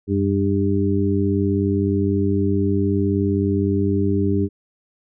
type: harmonic tone with a mistuned harmonic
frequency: 99.4 Hz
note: G2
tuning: 25 cents sharp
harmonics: 1 / 2 / 3 / 4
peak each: -21 / -22 / -22 / -23 dBFS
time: 0.07-4.49 s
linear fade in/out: 50 ms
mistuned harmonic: 1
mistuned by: -80 cents
effects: none